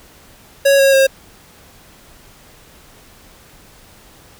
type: tone with pitch steps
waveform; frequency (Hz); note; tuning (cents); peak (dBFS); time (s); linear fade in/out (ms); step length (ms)
square; 554.4 / 545.8 / 537.4; C#5 / C#5 / C5; 0 / -27 / +46; -9; 0.65-1.07; 10; 140
effects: pink hiss -45 dBFS RMS until 4.39 s